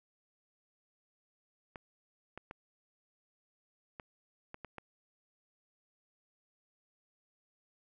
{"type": "clicks", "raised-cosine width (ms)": 0.5, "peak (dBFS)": -29, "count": 7, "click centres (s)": [1.758, 2.376, 2.511, 3.998, 4.544, 4.647, 4.783], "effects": []}